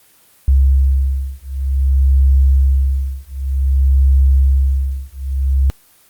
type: beating tone pair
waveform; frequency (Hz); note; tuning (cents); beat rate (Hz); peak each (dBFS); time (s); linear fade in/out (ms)
sine; 67 / 67.54; C2 / C#2; +42 / -44; 0.54; -13; 0.48-5.7; 0
effects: white hiss -50 dBFS RMS until 6.09 s + Opus 24 kbps